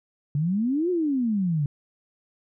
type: exponential two-way sweep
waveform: sine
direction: up then down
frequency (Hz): 139.1 to 370 to 139.1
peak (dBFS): -21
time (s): 0.35-1.66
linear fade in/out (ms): 2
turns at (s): 0.9
effects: none